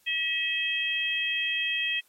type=harmonic tone; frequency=643 Hz; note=E5; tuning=43 cents flat; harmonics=3 / 4 / 5; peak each=-32 / -28 / -30 dBFS; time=0.06-2.01 s; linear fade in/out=20 ms; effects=white hiss -64 dBFS RMS until 2.08 s + MP3 64 kbps